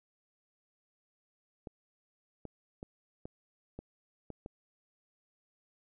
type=clicks; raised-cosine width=2 ms; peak=-29 dBFS; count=7; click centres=1.672 / 2.453 / 2.829 / 3.255 / 3.79 / 4.303 / 4.461 s; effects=none